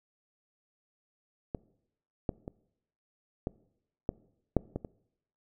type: clicks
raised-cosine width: 2 ms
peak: -20 / -16 / -25 / -18 / -16 / -10 / -20 / -26 dBFS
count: 8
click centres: 1.548 / 2.292 / 2.479 / 3.471 / 4.091 / 4.567 / 4.76 / 4.848 s
effects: noise-tail reverb RT60 0.8 s tail -22 dB re dry